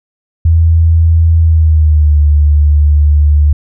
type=tone with pitch glide; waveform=sine; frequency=82.1 to 73.99 Hz; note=E2 to D2; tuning=-6 to +13 cents; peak=-4 dBFS; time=0.45-3.53 s; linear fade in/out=5 ms; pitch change=-181 cents; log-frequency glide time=1.39-2.18 s; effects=none